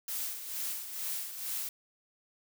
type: noise with tremolo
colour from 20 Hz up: blue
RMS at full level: -35 dBFS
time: 0.08-1.69 s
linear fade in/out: 2 ms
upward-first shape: sine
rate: 2.2 Hz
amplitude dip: 60%
effects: none